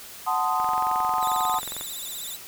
sine chord, F# diminished seventh, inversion none, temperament equal with one note detuned, 740 / 880 / 1035.7 / 1244.5 Hz, F#5 / A5 / C6 / Eb6, 0 / 0 / -18 / 0 cents, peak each -27 dBFS, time 0.26-1.6 s, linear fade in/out 20 ms
click train, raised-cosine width 0.5 ms, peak -21 dBFS, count 28, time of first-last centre 0.6-1.811 s, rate 22.3 Hz
10% pulse tone with vibrato, 3729 Hz, A#7, in tune, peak -26 dBFS, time 1.21-2.37 s, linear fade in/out 20 ms, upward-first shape sine, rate 16 Hz, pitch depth 120 cents each way
effects white hiss -42 dBFS RMS until 2.47 s

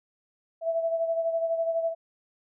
sine beating tone pair, 659.3 / 671.3 Hz, E5 / E5, 0 / +31 cents, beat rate 12 Hz, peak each -25 / -33 dBFS, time 0.61-1.95 s, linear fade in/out 50 ms, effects none

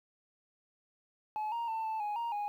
sine tone with pitch steps, 856 / 934 / 892 / 880 / 833 / 935 / 826 Hz, A5 / A#5 / A5 / A5 / G#5 / A#5 / G#5, -48 / +3 / +23 / 0 / +5 / +5 / -10 cents, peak -30 dBFS, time 1.36-2.48 s, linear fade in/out 0 ms, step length 160 ms, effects tanh soft clip ceiling -32 dBFS + 11-bit

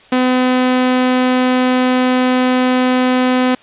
sawtooth tone, 253.7 Hz, B3, 47 cents sharp, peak -7 dBFS, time 0.12-3.55 s, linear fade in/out 5 ms, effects white hiss -44 dBFS RMS until 3.62 s + resampled to 8000 Hz

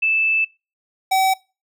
sine / square tone pair in turn, 2633 / 763.2 Hz, E7 / G5, -3 / -47 cents, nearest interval octave + major sixth, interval 2144 cents, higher first, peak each -15 dBFS, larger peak neither, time 0.02-0.45 / 1.11-1.34 s, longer first, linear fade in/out 10 ms, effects noise-tail reverb RT60 0.3 s tail -24 dB re dry

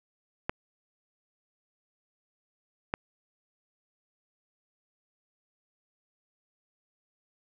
clicks, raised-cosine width 0.5 ms, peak -13 dBFS, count 2, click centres 0.495 / 2.939 s, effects none

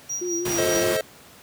triangle tone with tremolo, 5750 Hz, F8, 50 cents sharp, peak -24 dBFS, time 0.09-0.84 s, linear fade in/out 10 ms, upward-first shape sine, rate 4.9 Hz, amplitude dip 75%
sine tone with vibrato, 349.2 Hz, F4, in tune, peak -25 dBFS, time 0.21-0.94 s, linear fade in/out 10 ms, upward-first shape sine, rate 4.9 Hz, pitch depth 50 cents each way
pink noise, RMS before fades -28 dBFS, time 0.45-0.97 s, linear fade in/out 5 ms
square chord, A diminished, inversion none, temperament just, 440 / 528 / 633.6 Hz, A4 / C5 / Eb5, 0 / +16 / +31 cents, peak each -29 / -27 / -26 dBFS, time 0.58-1.01 s, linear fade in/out 2 ms
effects pink hiss -48 dBFS RMS until 1.42 s + high-pass 100 Hz 12 dB/octave

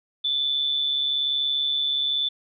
sine tone with amplitude modulation, 3503 Hz, A7, 8 cents flat, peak -19 dBFS, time 0.24-2.29 s, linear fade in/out 10 ms, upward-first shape sine, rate 141 Hz, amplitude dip 50%, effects none

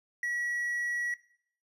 triangle tone, 1927 Hz, B6, 43 cents flat, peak -28 dBFS, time 0.23-1.14 s, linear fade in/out 2 ms, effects noise-tail reverb RT60 0.6 s tail -18 dB re dry + resampled to 32000 Hz

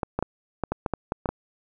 clicks, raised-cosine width 1 ms, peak -11 dBFS, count 10, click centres 0.032 / 0.19 / 0.226 / 0.637 / 0.72 / 0.862 / 0.937 / 1.121 / 1.258 / 1.29 s, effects none

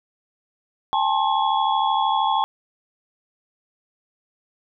sine tone cluster, 803 / 876 / 1066 / 3365 Hz, G5 / A5 / C6 / G#7, +41 / -8 / +32 / +22 cents, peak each -23 / -21 / -23 / -30 dBFS, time 0.93-2.44 s, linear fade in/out 0 ms, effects none

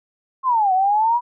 sine exponential two-way sweep, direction down then up, 1083 to 735 to 982 Hz, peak -14 dBFS, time 0.43-1.21 s, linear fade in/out 50 ms, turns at 0.73 s, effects none

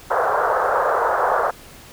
pink band-pass noise, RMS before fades -19 dBFS, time 0.1-1.51 s, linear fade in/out 10 ms, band 450 to 1500 Hz, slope 48 dB/octave, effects pink hiss -43 dBFS RMS until 1.92 s

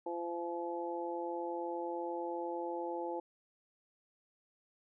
harmonic tone, 171.5 Hz, F3, 31 cents flat, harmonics 2 / 3 / 4 / 5, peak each -40 / -41 / -47 / -41 dBFS, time 0.06-3.2 s, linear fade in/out 5 ms, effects none

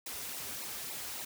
white noise with flanger, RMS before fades -41 dBFS, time 0.06-1.25 s, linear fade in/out 5 ms, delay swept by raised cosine 0.61 to 6.51 ms, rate 3.5 Hz, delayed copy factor -0.9, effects none

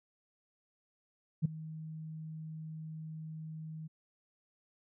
sine tone with ADSR envelope, 157.8 Hz, D#3, 25 cents sharp, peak -22 dBFS, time 1.42-3.88 s, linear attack 31 ms, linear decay 9 ms, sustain -19 dB, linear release 17 ms, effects tanh soft clip ceiling -19 dBFS

